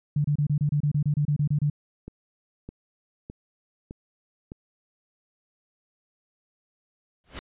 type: tone bursts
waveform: sine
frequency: 146.83 Hz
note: D3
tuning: in tune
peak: -20 dBFS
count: 14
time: 0.16-1.7 s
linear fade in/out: 5 ms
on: 84 ms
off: 28 ms
type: click train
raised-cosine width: 3 ms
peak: -25 dBFS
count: 5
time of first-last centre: 2.08-4.519 s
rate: 1.64 Hz
type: noise with exponential growth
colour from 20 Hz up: pink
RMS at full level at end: -31 dBFS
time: 7.24-7.39 s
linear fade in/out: 0 ms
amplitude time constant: 31 ms
effects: resampled to 8000 Hz